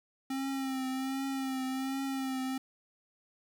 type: tone with vibrato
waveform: square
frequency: 265.9 Hz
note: C4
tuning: 28 cents sharp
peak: -33 dBFS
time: 0.3-2.58 s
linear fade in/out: 5 ms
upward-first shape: triangle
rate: 1.3 Hz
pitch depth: 41 cents each way
effects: 11-bit